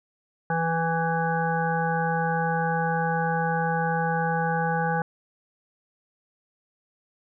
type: harmonic tone with a mistuned harmonic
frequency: 164.81 Hz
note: E3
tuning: in tune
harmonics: 1 / 3 / 5 / 7 / 9 / 10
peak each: -27 / -30 / -26 / -37 / -31 / -36 dBFS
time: 0.5-5.02 s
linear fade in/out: 2 ms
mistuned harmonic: 9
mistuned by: +20 cents
effects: none